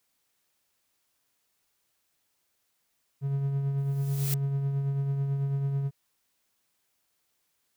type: tone with tremolo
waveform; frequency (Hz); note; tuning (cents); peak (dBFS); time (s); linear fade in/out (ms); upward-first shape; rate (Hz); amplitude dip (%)
triangle; 138.59; C#3; 0; -22; 3.21-5.91; 50; triangle; 9.1; 40
type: noise with exponential growth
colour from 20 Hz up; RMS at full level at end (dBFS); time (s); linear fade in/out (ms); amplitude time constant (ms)
blue; -30; 3.78-4.34; 1; 120
effects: white hiss -75 dBFS RMS until 7.76 s